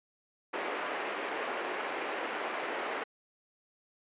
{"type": "band-pass noise", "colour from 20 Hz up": "pink", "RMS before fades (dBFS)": -36, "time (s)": [0.53, 3.04], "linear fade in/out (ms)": 10, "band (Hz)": [350, 2600], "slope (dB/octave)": 24, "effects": ["resampled to 8000 Hz"]}